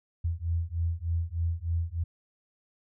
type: beating tone pair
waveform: sine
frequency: 82.41 / 85.71 Hz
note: E2 / F2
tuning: 0 / -32 cents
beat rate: 3.3 Hz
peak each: -30 dBFS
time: 0.24-2.04 s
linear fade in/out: 10 ms
effects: none